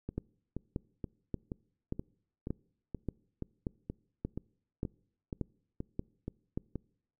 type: two click trains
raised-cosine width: 3 ms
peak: -21 / -24 dBFS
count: 12 / 15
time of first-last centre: 0.18-6.575 / 0.09-6.757 s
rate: 1.72 / 2.1 Hz
effects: noise-tail reverb RT60 0.7 s tail -25 dB re dry